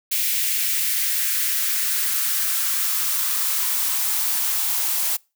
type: noise with high-pass filter sweep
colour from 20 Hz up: blue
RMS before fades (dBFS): -22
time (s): 0.11-5.17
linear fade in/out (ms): 10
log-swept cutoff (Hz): 2300 to 700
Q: 2
effects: noise-tail reverb RT60 0.3 s tail -26 dB re dry